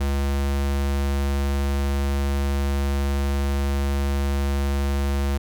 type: tone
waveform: square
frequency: 69.7 Hz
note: C#2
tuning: 10 cents sharp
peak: -21 dBFS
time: 0-5.38 s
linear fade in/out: 10 ms
effects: none